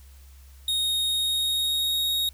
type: tone with pitch glide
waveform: 45% pulse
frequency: 3729 to 3759 Hz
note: A#7 to A#7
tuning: 0 to +14 cents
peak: -22 dBFS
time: 0.68-2.29 s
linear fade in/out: 2 ms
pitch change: +14 cents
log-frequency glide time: 1.05-2.01 s
effects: added 67 Hz sine -46 dBFS peak until 2.33 s + white hiss -58 dBFS RMS until 2.33 s